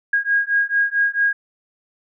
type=beating tone pair; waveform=sine; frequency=1633 / 1637.5 Hz; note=G#6 / G#6; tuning=-30 / -25 cents; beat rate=4.5 Hz; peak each=-19 dBFS; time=0.13-1.33 s; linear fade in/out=5 ms; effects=none